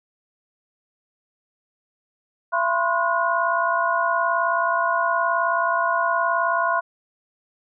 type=tone cluster; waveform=sine; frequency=676 / 1011 / 1070 / 1448 Hz; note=E5 / B5 / C6 / F#6; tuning=+43 / +40 / +38 / -38 cents; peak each=-24 dBFS; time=2.52-6.81 s; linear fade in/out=20 ms; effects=none